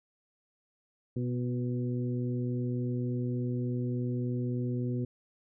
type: harmonic tone with a mistuned harmonic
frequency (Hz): 123.47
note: B2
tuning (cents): 0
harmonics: 1 / 2 / 3 / 4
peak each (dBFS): -31 / -34 / -39 / -45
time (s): 1.16-5.05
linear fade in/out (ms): 5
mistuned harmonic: 3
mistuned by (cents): -18
effects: none